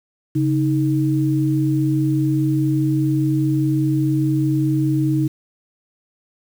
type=tone pair together; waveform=sine; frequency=138 / 313.1 Hz; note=C#3 / D#4; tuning=-7 / +11 cents; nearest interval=octave + major second; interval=1418 cents; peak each=-18 dBFS; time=0.35-5.28 s; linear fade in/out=10 ms; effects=7-bit